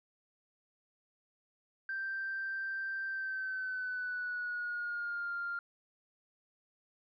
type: tone with pitch glide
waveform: sine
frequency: 1568 to 1396.9 Hz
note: G6 to F6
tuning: 0 to 0 cents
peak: -34 dBFS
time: 1.89-5.59 s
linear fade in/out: 2 ms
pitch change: -200 cents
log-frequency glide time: 3.07-5.33 s
effects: tanh soft clip ceiling -30 dBFS